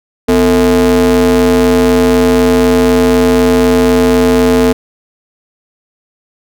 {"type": "ring-modulated tone", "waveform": "square", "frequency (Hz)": 98, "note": "G2", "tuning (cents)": 0, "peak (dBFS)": -4, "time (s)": [0.28, 4.73], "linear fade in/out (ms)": 10, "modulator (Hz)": 350, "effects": []}